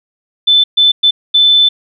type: tone bursts at uneven times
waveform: sine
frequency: 3520 Hz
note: A7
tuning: in tune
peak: -5 dBFS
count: 4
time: 0.47-0.64 / 0.77-0.92 / 1.03-1.11 / 1.34-1.69 s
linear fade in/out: 10 ms
effects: none